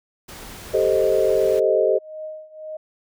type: noise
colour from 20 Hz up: pink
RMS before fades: -38 dBFS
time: 0.28-1.6 s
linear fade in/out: 10 ms
type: chord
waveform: sine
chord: A half-diminished seventh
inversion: third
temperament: equal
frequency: 392 / 440 / 523.3 / 622.3 Hz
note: G4 / A4 / C5 / Eb5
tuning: 0 / 0 / 0 / 0 cents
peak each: -21 dBFS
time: 0.73-1.99 s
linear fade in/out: 20 ms
type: tone with tremolo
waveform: sine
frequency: 622.3 Hz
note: D#5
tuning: in tune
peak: -28 dBFS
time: 1.62-2.77 s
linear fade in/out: 5 ms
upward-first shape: triangle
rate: 2 Hz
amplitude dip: 90%
effects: none